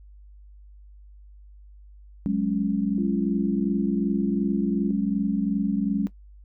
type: chord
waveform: sine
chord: F# suspended second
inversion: none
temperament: equal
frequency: 185 / 207.7 / 277.2 Hz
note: F#3 / G#3 / C#4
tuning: 0 / 0 / 0 cents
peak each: -27 / -24 / -27 dBFS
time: 2.26-6.07 s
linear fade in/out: 0 ms
type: tone with pitch glide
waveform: sine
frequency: 341.4 to 344.2 Hz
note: F4 to F4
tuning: -39 to -25 cents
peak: -30 dBFS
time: 2.98-4.91 s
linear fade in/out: 2 ms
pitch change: +14 cents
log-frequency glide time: 3.44-4.32 s
effects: noise-tail reverb RT60 0.1 s tail -17 dB re dry + added 50 Hz sine -45 dBFS peak until 6.44 s